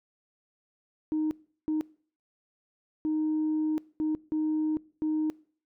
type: tone bursts at uneven times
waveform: sine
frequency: 310 Hz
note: D#4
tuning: 6 cents flat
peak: -24 dBFS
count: 6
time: 1.12-1.31 / 1.68-1.81 / 3.05-3.78 / 4-4.15 / 4.32-4.77 / 5.02-5.3 s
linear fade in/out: 0 ms
effects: noise-tail reverb RT60 0.5 s tail -24 dB re dry + tanh soft clip ceiling -22 dBFS